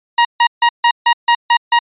sawtooth tone bursts, 946 Hz, A#5, 25 cents sharp, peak -4 dBFS, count 8, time 0.18-1.79 s, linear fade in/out 5 ms, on 70 ms, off 150 ms, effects resampled to 8000 Hz

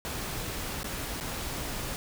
pink noise with dropouts, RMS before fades -35 dBFS, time 0.05-1.96 s, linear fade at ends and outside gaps 0 ms, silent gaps 0.831-0.843 / 1.201-1.209 s, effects none

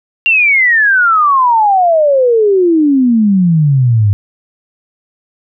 sine exponential sweep, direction down, 2794 to 98.2 Hz, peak -6 dBFS, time 0.26-4.13 s, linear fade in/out 0 ms, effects none

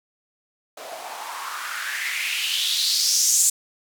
blue noise with band-pass filter sweep, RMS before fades -24 dBFS, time 0.77-3.5 s, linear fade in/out 5 ms, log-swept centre 570 to 7700 Hz, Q 4.2, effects none

